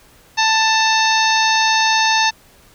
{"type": "harmonic tone with a mistuned harmonic", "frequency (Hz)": 884, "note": "A5", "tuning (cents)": 8, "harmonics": [1, 2, 3, 4, 5, 6, 7], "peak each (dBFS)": [-16, -19, -21, -22, -23, -24, -24], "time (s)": [0.37, 2.31], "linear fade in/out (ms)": 20, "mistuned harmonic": 4, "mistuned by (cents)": 63, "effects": ["pink hiss -49 dBFS RMS until 2.74 s"]}